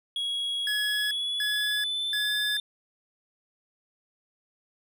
triangle tone with pitch glide, 3322 to 3581 Hz, G#7 to A7, 0 to +30 cents, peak -26 dBFS, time 0.16-2.6 s, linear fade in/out 2 ms, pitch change +130 cents, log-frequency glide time 0.83-2.34 s
square tone bursts, 1690 Hz, G#6, 30 cents sharp, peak -29 dBFS, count 3, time 0.67-2.57 s, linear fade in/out 2 ms, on 440 ms, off 290 ms
effects none

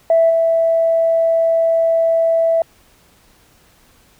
sine tone with level steps, 659.3 Hz, E5, in tune, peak -8 / -11 dBFS, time 0.1-2.62 s, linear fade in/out 2 ms, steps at 0.29 s, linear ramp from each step 20 ms, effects tanh soft clip ceiling -4 dBFS + pink hiss -52 dBFS RMS until 4.19 s

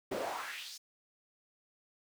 brown noise with high-pass filter sweep, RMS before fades -40 dBFS, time 0.11-0.78 s, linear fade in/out 10 ms, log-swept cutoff 330 to 5900 Hz, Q 2.6, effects none

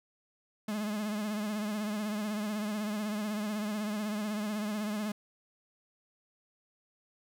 45% pulse tone with vibrato, 210.9 Hz, G#3, 27 cents sharp, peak -32 dBFS, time 0.68-5.12 s, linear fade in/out 5 ms, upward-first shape triangle, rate 16 Hz, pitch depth 66 cents each way, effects none

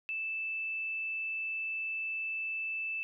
sine tone, 2637 Hz, E7, in tune, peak -33 dBFS, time 0.09-3.03 s, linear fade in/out 0 ms, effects none

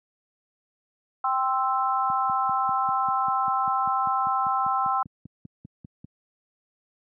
sine chord, C major, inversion second, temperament equal, 784 / 1046.5 / 1318.5 Hz, G5 / C6 / E6, 0 / 0 / 0 cents, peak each -26 dBFS, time 1.24-5.03 s, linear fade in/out 5 ms
click train, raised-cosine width 5 ms, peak -25 dBFS, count 21, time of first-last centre 2.1-6.045 s, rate 5.07 Hz
effects high-pass 150 Hz 12 dB/octave

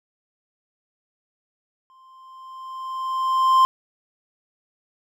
triangle tone with exponential growth, 1046.5 Hz, C6, in tune, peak -9 dBFS, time 1.9-3.65 s, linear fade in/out 0 ms, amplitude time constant 380 ms, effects none

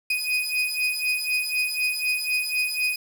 35% pulse beating tone pair, 2492 / 2496 Hz, D#7 / D#7, +2 / +5 cents, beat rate 4 Hz, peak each -24 dBFS, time 0.1-2.96 s, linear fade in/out 5 ms, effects 8-bit

